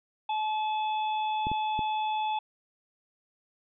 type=harmonic tone; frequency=861 Hz; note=A5; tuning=38 cents flat; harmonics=1 / 3 / 4; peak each=-27 / -41 / -41 dBFS; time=0.29-2.39 s; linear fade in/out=5 ms
type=clicks; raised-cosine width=3 ms; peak=-22 dBFS; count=3; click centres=1.469 / 1.516 / 1.792 s
effects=none

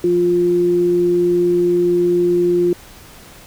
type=tone pair together; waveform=sine; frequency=174.8 / 351.2 Hz; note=F3 / F4; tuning=+2 / +10 cents; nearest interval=octave; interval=1208 cents; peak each=-24 / -12 dBFS; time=0.04-2.73 s; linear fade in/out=2 ms; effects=pink hiss -41 dBFS RMS until 3.46 s

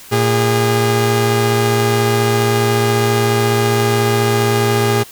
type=tone pair together; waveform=sawtooth; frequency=114.5 / 408 Hz; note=A#2 / G#4; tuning=-31 / -31 cents; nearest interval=octave + minor seventh; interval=2200 cents; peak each=-11 dBFS; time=0.11-5.04 s; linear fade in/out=20 ms; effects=white hiss -38 dBFS RMS until 5.11 s

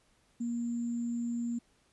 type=tone with sample-and-hold; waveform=sine; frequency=236.3 Hz; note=A#3; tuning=24 cents sharp; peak=-31 dBFS; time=0.4-1.59 s; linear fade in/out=10 ms; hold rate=7350 Hz; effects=pink hiss -69 dBFS RMS until 1.92 s + resampled to 24000 Hz

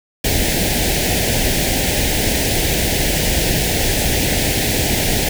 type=band-stop noise; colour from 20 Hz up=pink; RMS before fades=-17 dBFS; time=0.24-5.29 s; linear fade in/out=5 ms; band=810 to 1700 Hz; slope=48 dB/octave; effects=none

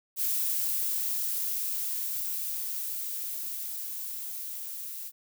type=noise with level ramp; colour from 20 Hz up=violet; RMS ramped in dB=-28 to -39 dBFS; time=0.16-5.12 s; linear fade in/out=50 ms; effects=none

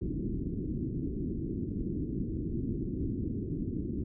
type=low-pass noise; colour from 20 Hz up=white; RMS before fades=-34 dBFS; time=0.01-4.04 s; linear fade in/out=10 ms; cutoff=350 Hz; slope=48 dB/octave; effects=none

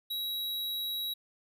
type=tone; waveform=square; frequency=3870 Hz; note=B7; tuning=36 cents flat; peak=-33 dBFS; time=0.1-1.14 s; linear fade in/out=10 ms; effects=none

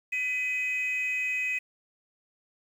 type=tone pair together; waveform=sine; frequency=2004 / 2520 Hz; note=B6 / D#7; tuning=+25 / +21 cents; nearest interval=major third; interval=396 cents; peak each=-32 / -26 dBFS; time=0.12-1.59 s; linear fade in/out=10 ms; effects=tanh soft clip ceiling -23 dBFS + 9-bit

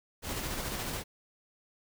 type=noise with tremolo; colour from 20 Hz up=pink; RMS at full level=-35 dBFS; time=0.22-1.04 s; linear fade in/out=50 ms; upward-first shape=square; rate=14 Hz; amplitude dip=25%; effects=none

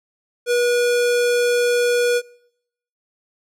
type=tone; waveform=square; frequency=483.8 Hz; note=B4; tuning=36 cents flat; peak=-16 dBFS; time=0.46-2.22 s; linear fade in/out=50 ms; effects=noise-tail reverb RT60 0.8 s tail -25 dB re dry + low-pass 12000 Hz 12 dB/octave

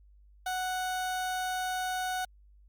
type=tone; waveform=30% pulse; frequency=740 Hz; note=F#5; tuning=in tune; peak=-28 dBFS; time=0.46-2.25 s; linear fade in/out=5 ms; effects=added 50 Hz sine -55 dBFS peak until 2.68 s + Opus 48 kbps

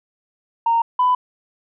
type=tone pair in turn; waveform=sine; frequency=924 / 998.5 Hz; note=A#5 / B5; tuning=-16 / +19 cents; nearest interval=minor second; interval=135 cents; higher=second; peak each=-13 / -12 dBFS; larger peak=second; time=0.66-0.82 / 0.99-1.15 s; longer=neither; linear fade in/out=5 ms; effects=tanh soft clip ceiling -9 dBFS

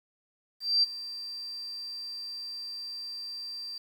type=tone with ADSR envelope; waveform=sine; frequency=4698 Hz; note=D8; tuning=in tune; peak=-19 dBFS; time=0.6-3.78 s; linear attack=230 ms; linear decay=20 ms; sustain=-17 dB; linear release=3 ms; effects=9-bit

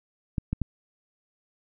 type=clicks; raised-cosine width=5 ms; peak=-14 dBFS; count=3; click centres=0.382 / 0.53 / 0.617 s; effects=none

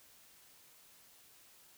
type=silence; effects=white hiss -62 dBFS RMS until 1.77 s

